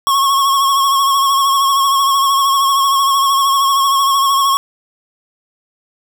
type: tone with vibrato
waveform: square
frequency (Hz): 1097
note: C#6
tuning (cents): -18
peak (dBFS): -11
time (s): 0.07-4.57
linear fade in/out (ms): 0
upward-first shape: sine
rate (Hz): 13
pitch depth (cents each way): 40
effects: none